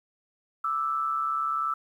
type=tone pair together; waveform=sine; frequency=1178 / 1318.6 Hz; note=D6 / E6; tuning=+5 / 0 cents; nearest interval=major second; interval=195 cents; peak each=-32 / -26 dBFS; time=0.64-1.74 s; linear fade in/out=5 ms; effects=10-bit